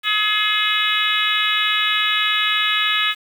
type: harmonic tone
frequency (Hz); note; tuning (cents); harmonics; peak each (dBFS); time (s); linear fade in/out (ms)
423.3; G#4; +33; 3 / 4 / 5 / 6 / 7 / 8 / 9; -24 / -24 / -24 / -24 / -24 / -24 / -24; 0.03-3.15; 50
effects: 7-bit